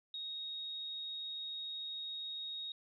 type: tone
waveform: sine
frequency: 3753 Hz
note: A#7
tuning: 11 cents sharp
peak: -40 dBFS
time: 0.14-2.72 s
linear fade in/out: 2 ms
effects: none